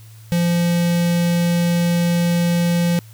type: tone with notch filter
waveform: square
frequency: 172.4 Hz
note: F3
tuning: 22 cents flat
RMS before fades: -17 dBFS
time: 0.32-2.99 s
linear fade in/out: 0 ms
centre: 1100 Hz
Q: 1.3
effects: added 110 Hz sine -39 dBFS peak until 3.13 s + white hiss -50 dBFS RMS until 3.13 s